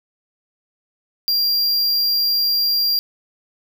square tone, 4763 Hz, D8, 24 cents sharp, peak -16 dBFS, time 1.28-2.99 s, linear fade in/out 0 ms, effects none

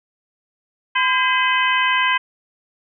harmonic tone with a mistuned harmonic, 510 Hz, C5, 44 cents flat, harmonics 2 / 3 / 4 / 5 / 6, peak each -19 / -21 / -22 / -23 / -24 dBFS, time 0.95-2.18 s, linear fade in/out 10 ms, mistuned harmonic 3, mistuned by +81 cents, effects none

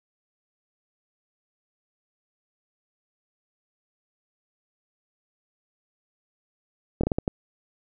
slowing click train, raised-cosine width 2 ms, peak -10 dBFS, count 6, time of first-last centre 7.01-7.279 s, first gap 25 ms, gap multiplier 1.39, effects none

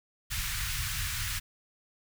pink band-stop noise, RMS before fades -33 dBFS, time 0.3-1.4 s, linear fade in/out 20 ms, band 120 to 1400 Hz, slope 24 dB/octave, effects none

